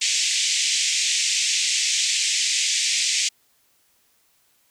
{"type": "band-pass noise", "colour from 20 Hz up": "white", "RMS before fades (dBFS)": -22, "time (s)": [0.01, 3.29], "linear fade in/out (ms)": 10, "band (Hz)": [2100, 7800], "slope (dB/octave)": 48, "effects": ["white hiss -63 dBFS RMS until 4.7 s"]}